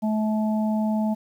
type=harmonic tone; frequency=216 Hz; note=A3; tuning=32 cents flat; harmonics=1 / 3 / 4; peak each=-21 / -31 / -33 dBFS; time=0.02-1.15 s; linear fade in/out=20 ms; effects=9-bit